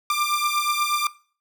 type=beating tone pair; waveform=sawtooth; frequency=1185 / 1193.3 Hz; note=D6 / D6; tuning=+15 / +27 cents; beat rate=8.3 Hz; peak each=-20 dBFS; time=0.1-1.07 s; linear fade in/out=2 ms; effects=noise-tail reverb RT60 0.4 s tail -19 dB re dry